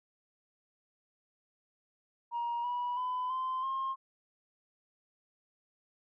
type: tone with pitch steps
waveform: sine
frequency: 946 / 974.8 / 1004.6 / 1035.2 / 1066.8 Hz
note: A#5 / B5 / B5 / C6 / C6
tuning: +25 / -23 / +29 / -19 / +33 cents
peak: -30 dBFS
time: 2.31-3.96 s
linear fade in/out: 50 ms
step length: 330 ms
effects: tanh soft clip ceiling -29 dBFS